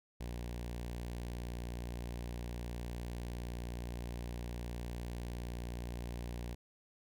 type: tone with notch filter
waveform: sawtooth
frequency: 59.5 Hz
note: A#1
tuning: 36 cents sharp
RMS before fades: -42 dBFS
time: 0.2-6.55 s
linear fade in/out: 10 ms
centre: 1300 Hz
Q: 2
effects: none